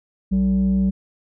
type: tone pair together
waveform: sine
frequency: 63.9 / 191.48 Hz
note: C2 / G3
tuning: -40 / -40 cents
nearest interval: octave + perfect fifth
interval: 1900 cents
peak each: -22 / -14 dBFS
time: 0.31-0.91 s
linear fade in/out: 20 ms
effects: tanh soft clip ceiling -13 dBFS